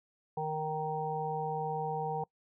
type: harmonic tone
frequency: 155.56 Hz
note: D#3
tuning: in tune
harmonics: 1 / 3 / 5 / 6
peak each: -39 / -37 / -35 / -40 dBFS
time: 0.37-2.24 s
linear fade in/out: 5 ms
effects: noise-tail reverb RT60 0.1 s tail -24 dB re dry